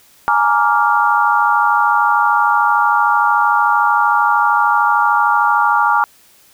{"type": "chord", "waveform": "sine", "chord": "Bb dominant seventh", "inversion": "third", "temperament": "just", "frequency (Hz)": [839.1, 932.3, 1165.4, 1398.5], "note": ["Ab5", "Bb5", "D6", "F6"], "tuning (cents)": [18, 0, -14, 2], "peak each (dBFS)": -16, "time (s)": [0.28, 6.04], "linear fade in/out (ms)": 0, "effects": ["white hiss -49 dBFS RMS until 6.53 s"]}